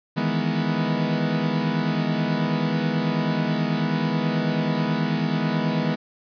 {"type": "chord", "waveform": "40% pulse", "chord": "E major seventh", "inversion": "third", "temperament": "equal", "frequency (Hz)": [155.56, 164.81, 207.7, 246.9], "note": ["D#3", "E3", "G#3", "B3"], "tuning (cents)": [0, 0, 0, 0], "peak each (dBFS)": -26, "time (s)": [0.16, 5.96], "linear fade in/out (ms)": 20, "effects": ["resampled to 11025 Hz", "9-bit"]}